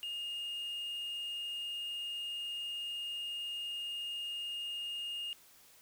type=tone; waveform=triangle; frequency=2838 Hz; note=F7; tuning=27 cents sharp; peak=-35 dBFS; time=0.03-5.33 s; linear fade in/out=0 ms; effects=tanh soft clip ceiling -31 dBFS + white hiss -61 dBFS RMS until 5.81 s

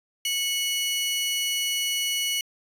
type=tone pair together; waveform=sawtooth; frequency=2200 / 2940 Hz; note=C#7 / F#7; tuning=-14 / -12 cents; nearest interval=perfect fourth; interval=502 cents; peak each=-27 / -22 dBFS; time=0.25-2.41 s; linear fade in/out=2 ms; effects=resampled to 32000 Hz

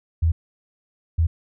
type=tone bursts at uneven times; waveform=sine; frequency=82.2 Hz; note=E2; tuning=4 cents flat; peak=-15 dBFS; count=2; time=0.22-0.32 / 1.18-1.27 s; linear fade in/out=10 ms; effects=none

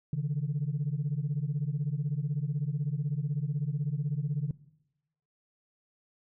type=beating tone pair; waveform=sine; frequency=138.59 / 154.59 Hz; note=C#3 / D#3; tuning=0 / -11 cents; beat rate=16 Hz; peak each=-30 dBFS; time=0.13-4.51 s; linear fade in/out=2 ms; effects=noise-tail reverb RT60 0.9 s tail -21 dB re dry + tanh soft clip ceiling -23 dBFS

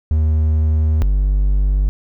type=tone pair in turn; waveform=triangle; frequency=77.78 / 49 Hz; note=D#2 / G1; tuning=0 / 0 cents; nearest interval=minor sixth; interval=800 cents; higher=first; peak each=-10 dBFS; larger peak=neither; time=0.11-1.02 / 1.02-1.89 s; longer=first; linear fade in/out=0 ms; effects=none

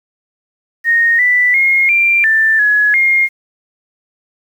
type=tone with pitch steps; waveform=sine; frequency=1856 / 1978 / 2146 / 2371 / 1774 / 1688 / 2131 Hz; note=A#6 / B6 / C7 / D7 / A6 / G#6 / C7; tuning=-8 / +2 / +43 / +16 / +14 / +28 / +31 cents; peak=-8 dBFS; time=0.84-3.29 s; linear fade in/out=50 ms; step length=350 ms; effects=7-bit

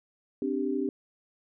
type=chord; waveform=sine; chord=C suspended second; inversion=none; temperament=equal; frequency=261.6 / 293.7 / 392 Hz; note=C4 / D4 / G4; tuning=0 / 0 / 0 cents; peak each=-31 dBFS; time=0.42-0.89 s; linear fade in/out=2 ms; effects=none

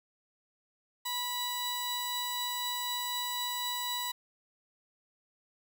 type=tone pair together; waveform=sawtooth; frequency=979 / 3920 Hz; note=B5 / B7; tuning=-15 / -14 cents; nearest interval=2 octaves; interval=2401 cents; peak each=-32 / -32 dBFS; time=1.05-4.12 s; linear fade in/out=10 ms; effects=none

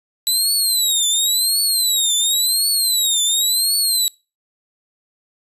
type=tone with vibrato; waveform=20% pulse; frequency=3951 Hz; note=B7; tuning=in tune; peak=-9 dBFS; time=0.27-4.08 s; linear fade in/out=0 ms; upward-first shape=triangle; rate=0.93 Hz; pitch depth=210 cents each way; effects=noise-tail reverb RT60 0.3 s tail -24 dB re dry + resampled to 32000 Hz

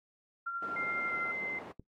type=tone with tremolo; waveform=sine; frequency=1379 Hz; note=F6; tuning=22 cents flat; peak=-32 dBFS; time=0.46-1.32 s; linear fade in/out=10 ms; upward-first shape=sine; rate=12 Hz; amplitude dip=40%
type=band-pass noise; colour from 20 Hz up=white; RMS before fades=-46 dBFS; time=0.62-1.72 s; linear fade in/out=5 ms; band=210 to 680 Hz; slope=12 dB/octave
type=tone with pitch glide; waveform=sine; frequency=2102 to 2072 Hz; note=C7 to C7; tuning=+7 to -17 cents; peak=-35 dBFS; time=0.76-1.59 s; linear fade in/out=5 ms; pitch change=-24 cents; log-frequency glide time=1.08-1.14 s
type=click; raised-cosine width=3 ms; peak=-34 dBFS; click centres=1.796 s
effects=noise-tail reverb RT60 0.1 s tail -17 dB re dry + AAC 48 kbps

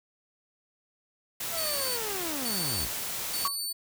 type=noise; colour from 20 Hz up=white; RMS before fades=-34 dBFS; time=1.4-3.48 s; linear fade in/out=5 ms
type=linear sweep; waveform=sawtooth; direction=down; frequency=691 to 34.65 Hz; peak=-31 dBFS; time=1.5-2.9 s; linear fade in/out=50 ms
type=tone bursts; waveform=20% pulse; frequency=4503 Hz; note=C#8; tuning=26 cents sharp; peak=-25 dBFS; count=3; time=1.57-3.73 s; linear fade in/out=10 ms; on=400 ms; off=480 ms
type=tone with exponential decay; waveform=sine; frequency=1122 Hz; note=C#6; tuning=21 cents sharp; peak=-22 dBFS; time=3.45-3.56 s; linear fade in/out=2 ms; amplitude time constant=22 ms
effects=none

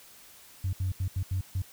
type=tone bursts at uneven times; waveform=sine; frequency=93.2 Hz; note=F#2; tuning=13 cents sharp; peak=-25 dBFS; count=6; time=0.64-0.73 / 0.8-0.92 / 1-1.08 / 1.16-1.23 / 1.31-1.41 / 1.55-1.62 s; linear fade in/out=5 ms; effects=tanh soft clip ceiling -23 dBFS + white hiss -53 dBFS RMS until 1.72 s

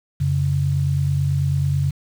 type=tone pair together; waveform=sine; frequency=90.7 / 139.85 Hz; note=F#2 / C#3; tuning=-34 / +16 cents; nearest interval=perfect fifth; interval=750 cents; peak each=-22 / -18 dBFS; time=0.2-1.91 s; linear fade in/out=10 ms; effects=7-bit

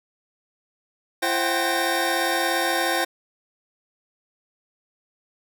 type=tone cluster; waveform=25% pulse; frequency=339.3 / 529 / 752 / 789 / 1841 Hz; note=F4 / C5 / F#5 / G5 / A#6; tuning=-50 / +19 / +28 / +11 / -22 cents; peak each=-24 dBFS; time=1.22-3.05 s; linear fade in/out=10 ms; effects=none

